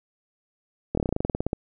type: slowing click train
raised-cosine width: 2 ms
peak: -11 dBFS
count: 15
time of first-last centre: 0.95-1.531 s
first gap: 24 ms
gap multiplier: 1.08
effects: none